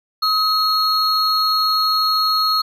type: tone pair together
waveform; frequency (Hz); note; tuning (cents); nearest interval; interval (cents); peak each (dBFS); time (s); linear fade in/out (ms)
triangle; 1272 / 4293; D#6 / C8; +38 / +44; octave + major sixth; 2106; -16; 0.22-2.62; 10
effects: none